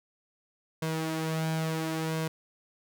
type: tone with flanger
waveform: sawtooth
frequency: 160 Hz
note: D#3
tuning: 49 cents sharp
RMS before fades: -31 dBFS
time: 0.82-2.28 s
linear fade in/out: 5 ms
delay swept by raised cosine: 1.9 to 5 ms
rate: 0.73 Hz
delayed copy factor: +0.5
effects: none